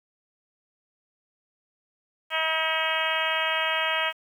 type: harmonic tone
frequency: 319.6 Hz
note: D#4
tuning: 47 cents sharp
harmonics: 2 / 3 / 4 / 5 / 6 / 7 / 8 / 9 / 10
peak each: -32 / -32 / -32 / -32 / -32 / -32 / -32 / -32 / -32 dBFS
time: 2.3-4.13 s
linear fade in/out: 50 ms
effects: 9-bit